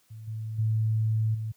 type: tone with level steps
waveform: sine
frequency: 110 Hz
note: A2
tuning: in tune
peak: -39 / -31 / -22 / -29 dBFS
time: 0.1-1.52 s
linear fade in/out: 10 ms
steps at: 0.27 / 0.58 / 1.34 s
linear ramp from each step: 10 ms
effects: white hiss -66 dBFS RMS until 1.56 s + high-pass 60 Hz 12 dB/octave